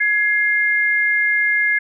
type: tone pair together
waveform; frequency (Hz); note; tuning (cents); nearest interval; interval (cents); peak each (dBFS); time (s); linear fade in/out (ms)
sine; 1677 / 2113; G#6 / C7; +16 / +16; major third; 400; -17; 0-1.79; 10
effects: none